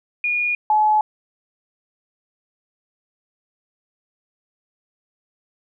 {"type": "tone pair in turn", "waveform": "sine", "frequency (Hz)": [2439, 854.1], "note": ["D#7", "G#5"], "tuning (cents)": [-35, 48], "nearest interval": "octave + tritone", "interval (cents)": 1817, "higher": "first", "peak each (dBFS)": [-18, -13], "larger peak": "second", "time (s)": [[0.24, 0.55], [0.7, 1.01]], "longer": "neither", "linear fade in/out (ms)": 2, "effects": []}